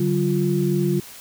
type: tone cluster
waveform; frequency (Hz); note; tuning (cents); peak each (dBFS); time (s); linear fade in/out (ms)
sine; 145.5 / 188.5 / 350; D3 / F#3 / F4; -16 / +32 / +4; -22; 0-1; 5
effects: white hiss -41 dBFS RMS until 1.2 s